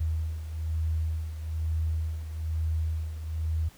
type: beating tone pair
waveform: sine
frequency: 79.5 / 80.6 Hz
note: D#2 / E2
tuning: +38 / -38 cents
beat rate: 1.1 Hz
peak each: -28 / -34 dBFS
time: 0-3.69 s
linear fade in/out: 10 ms
effects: pink hiss -55 dBFS RMS until 3.77 s